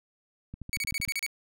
click train, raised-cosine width 5 ms, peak -27 dBFS, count 8, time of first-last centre 0.54-1.078 s, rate 13 Hz
sawtooth tone bursts, 2246 Hz, C#7, 22 cents sharp, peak -25 dBFS, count 8, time 0.73-1.264 s, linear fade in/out 0 ms, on 37 ms, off 34 ms
effects none

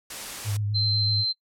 white noise, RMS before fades -35 dBFS, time 0.1-0.57 s, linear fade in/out 5 ms
sine tone with vibrato, 103.83 Hz, G#2, in tune, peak -24 dBFS, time 0.44-1.25 s, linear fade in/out 50 ms, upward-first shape triangle, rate 7.9 Hz, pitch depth 42 cents each way
sine tone, 4108 Hz, C8, 33 cents flat, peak -23 dBFS, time 0.74-1.33 s, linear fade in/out 20 ms
effects noise-tail reverb RT60 0.1 s tail -24 dB re dry + low-pass 11000 Hz 12 dB/octave

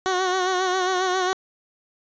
15% pulse tone with vibrato, 370 Hz, F#4, in tune, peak -14 dBFS, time 0.06-1.33 s, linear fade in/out 0 ms, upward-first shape sine, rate 7.4 Hz, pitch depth 45 cents each way, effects resampled to 16000 Hz

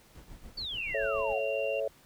brown noise with tremolo, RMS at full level -45 dBFS, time 0.15-1.33 s, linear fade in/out 0 ms, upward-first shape sine, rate 7 Hz, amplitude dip 85%
sine exponential sweep, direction down, 4614 to 674 Hz, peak -34 dBFS, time 0.57-1.4 s, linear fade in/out 10 ms
sine tone with pitch glide, 2747 to 2765 Hz, F7 to F7, -29 to -18 cents, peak -37 dBFS, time 0.77-1.8 s, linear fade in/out 5 ms, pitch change +11 cents, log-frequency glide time 0.99-1.46 s
sine chord, A major, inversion none, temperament equal, 440 / 554.4 / 659.3 Hz, A4 / C#5 / E5, 0 / 0 / 0 cents, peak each -35 / -31 / -35 dBFS, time 0.94-1.88 s, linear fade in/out 5 ms
effects pink hiss -60 dBFS RMS until 2.05 s

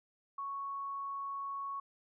sine tone, 1108.7 Hz, C#6, in tune, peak -37 dBFS, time 0.38-1.8 s, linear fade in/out 5 ms, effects none

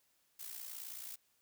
blue noise with amplitude modulation, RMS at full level -44 dBFS, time 0.39-1.16 s, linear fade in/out 10 ms, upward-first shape sine, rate 58.9 Hz, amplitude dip 65%, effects white hiss -75 dBFS RMS until 1.41 s

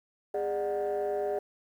sine tone cluster, 408.8 / 598 / 738 Hz, G#4 / D5 / F#5, -27 / +31 / -5 cents, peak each -29 / -31 / -34 dBFS, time 0.34-1.39 s, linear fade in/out 5 ms, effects tanh soft clip ceiling -24 dBFS + 10-bit

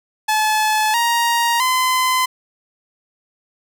sawtooth tone with pitch steps, 861 / 938.9 / 1023.9 Hz, A5 / A#5 / C6, -38 / +12 / -38 cents, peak -11 dBFS, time 0.28-2.26 s, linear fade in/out 10 ms, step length 660 ms, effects none

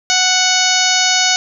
harmonic tone, 740 Hz, F#5, in tune, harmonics 1 / 2 / 3 / 4 / 5 / 6 / 7 / 8 / 9, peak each -20 / -20 / -20 / -20 / -20 / -20 / -20 / -20 / -20 dBFS, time 0.1-1.36 s, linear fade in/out 0 ms, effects none

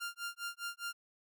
sawtooth tone with tremolo, 1396.9 Hz, F6, in tune, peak -33 dBFS, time 0-0.93 s, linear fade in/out 20 ms, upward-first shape sine, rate 4.9 Hz, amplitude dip 100%, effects none

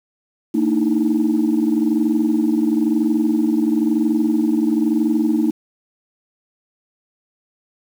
sine tone cluster, 226.8 / 299.4 / 320.4 Hz, A#3 / D4 / E4, -47 / +33 / -49 cents, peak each -18 dBFS, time 0.54-5.51 s, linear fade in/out 10 ms, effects tanh soft clip ceiling -8 dBFS + 7-bit

